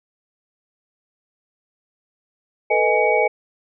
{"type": "tone cluster", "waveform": "sine", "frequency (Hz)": [441.4, 495.4, 624, 830, 2255], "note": ["A4", "B4", "D#5", "G#5", "C#7"], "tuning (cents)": [5, 5, 5, -1, 29], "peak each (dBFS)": -21, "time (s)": [2.7, 3.28], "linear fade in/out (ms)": 10, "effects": []}